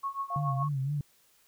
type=tone with tremolo; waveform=sine; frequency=1100 Hz; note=C#6; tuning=14 cents flat; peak=-28 dBFS; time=0.03-0.69 s; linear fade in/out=10 ms; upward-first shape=triangle; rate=7.1 Hz; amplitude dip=95%
type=tone; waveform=sine; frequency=698.5 Hz; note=F5; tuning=in tune; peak=-37 dBFS; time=0.3-0.63 s; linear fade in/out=5 ms
type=tone with vibrato; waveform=sine; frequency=140 Hz; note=C#3; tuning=18 cents sharp; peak=-28 dBFS; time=0.36-1.01 s; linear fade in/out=2 ms; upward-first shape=sine; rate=3.9 Hz; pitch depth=100 cents each way
effects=white hiss -65 dBFS RMS until 1.47 s